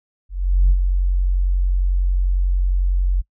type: tone with ADSR envelope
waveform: sine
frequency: 45.54 Hz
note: F#1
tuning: 27 cents flat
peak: -8 dBFS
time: 0.29-3.22 s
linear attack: 410 ms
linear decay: 61 ms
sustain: -6 dB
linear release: 21 ms
effects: noise-tail reverb RT60 0.1 s tail -25 dB re dry + tanh soft clip ceiling -6 dBFS